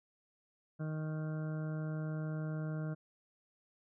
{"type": "harmonic tone", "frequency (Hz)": 155.56, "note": "D#3", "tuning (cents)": 0, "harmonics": [1, 2, 3, 4, 5, 7, 8, 9, 10], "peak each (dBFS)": [-36, -46, -51, -49, -61, -59, -64, -54, -60], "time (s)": [0.79, 2.95], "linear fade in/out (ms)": 20, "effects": []}